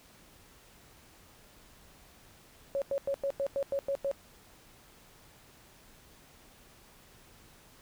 sine tone bursts, 554 Hz, C#5, 1 cent flat, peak -28 dBFS, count 9, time 2.75-4.114 s, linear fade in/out 0 ms, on 68 ms, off 94 ms, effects pink hiss -58 dBFS RMS until 7.81 s

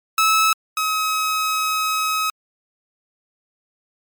sawtooth tone pair in turn, 1299 / 1275.2 Hz, E6 / D#6, -26 / +42 cents, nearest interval unison, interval 32 cents, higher first, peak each -10 / -15 dBFS, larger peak first, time 0.18-0.53 / 0.77-2.3 s, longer second, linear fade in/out 2 ms, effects MP3 96 kbps

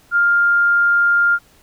sine tone, 1402 Hz, F6, 6 cents sharp, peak -11 dBFS, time 0.11-1.39 s, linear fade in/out 50 ms, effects pink hiss -52 dBFS RMS until 1.62 s

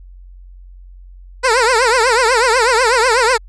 15% pulse tone with vibrato, 480 Hz, B4, 49 cents flat, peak -4 dBFS, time 1.43-3.38 s, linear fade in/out 20 ms, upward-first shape triangle, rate 8.1 Hz, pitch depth 200 cents each way, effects added 45 Hz sine -35 dBFS peak until 3.48 s + resampled to 22050 Hz

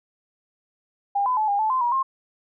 sine tone with pitch steps, 804 / 1008 / 863 / 808 / 870 / 1034 / 958 / 1065 Hz, G5 / B5 / A5 / G#5 / A5 / C6 / A#5 / C6, +44 / +35 / -34 / -48 / -20 / -21 / +47 / +30 cents, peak -19 dBFS, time 1.15-2.03 s, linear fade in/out 10 ms, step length 110 ms, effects none

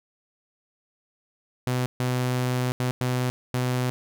sawtooth tone bursts at uneven times, 125.9 Hz, B2, 34 cents sharp, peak -19 dBFS, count 5, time 1.67-1.86 / 2-2.72 / 2.8-2.91 / 3.01-3.3 / 3.54-3.9 s, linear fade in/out 0 ms, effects none

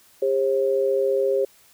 sine tone pair together, 401.8 / 536.3 Hz, G4 / C5, +43 / +43 cents, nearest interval perfect fourth, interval 500 cents, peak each -21 dBFS, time 0.22-1.45 s, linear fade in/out 5 ms, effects white hiss -55 dBFS RMS until 1.73 s

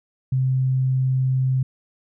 sine tone, 130.5 Hz, C3, 4 cents flat, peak -17 dBFS, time 0.32-1.63 s, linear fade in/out 5 ms, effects none

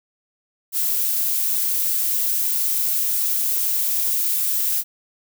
violet noise, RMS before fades -21 dBFS, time 0.72-4.84 s, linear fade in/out 50 ms, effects none

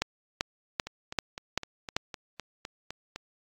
two click trains, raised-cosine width 0.2 ms, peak -9 / -20 dBFS, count 6 / 10, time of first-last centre 0.02-1.966 / 0.87-3.16 s, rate 2.57 / 3.93 Hz, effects AAC 64 kbps

